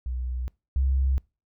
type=tone pair in turn; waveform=sine; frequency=62.3 / 66.52 Hz; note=B1 / C2; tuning=+16 / +29 cents; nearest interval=minor second; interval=113 cents; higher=second; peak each=-27 / -20 dBFS; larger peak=second; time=0.06-0.48 / 0.76-1.18 s; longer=neither; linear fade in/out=0 ms; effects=noise-tail reverb RT60 0.3 s tail -25 dB re dry